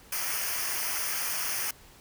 white noise with comb filter, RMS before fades -31 dBFS, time 0.12-1.71 s, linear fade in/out 5 ms, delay 0.26 ms, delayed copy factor -0.8, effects pink hiss -54 dBFS RMS until 2 s

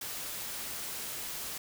white noise, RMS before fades -39 dBFS, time 0.01-1.58 s, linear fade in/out 5 ms, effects none

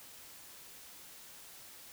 silence, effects white hiss -53 dBFS RMS until 1.92 s

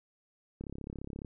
click train, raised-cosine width 3 ms, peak -28 dBFS, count 23, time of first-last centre 0.61-1.248 s, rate 34.5 Hz, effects none

